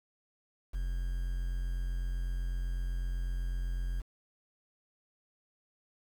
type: tone with quantisation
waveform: triangle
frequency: 43.99 Hz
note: F1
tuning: 13 cents sharp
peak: -29 dBFS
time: 0.73-4.02 s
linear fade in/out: 20 ms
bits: 9
effects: none